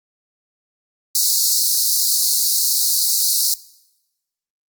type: high-pass noise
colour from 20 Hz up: pink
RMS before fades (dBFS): -17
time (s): 1.15-3.54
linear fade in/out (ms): 2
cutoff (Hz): 4100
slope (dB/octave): 96
effects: noise-tail reverb RT60 1.0 s tail -21 dB re dry + Opus 48 kbps